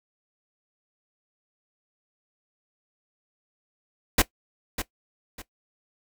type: noise with echo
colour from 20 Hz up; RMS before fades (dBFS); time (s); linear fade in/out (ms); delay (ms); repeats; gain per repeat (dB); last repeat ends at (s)
pink; -18; 4.18-4.22; 5; 600; 2; -11; 5.42
effects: noise-tail reverb RT60 0.1 s tail -17 dB re dry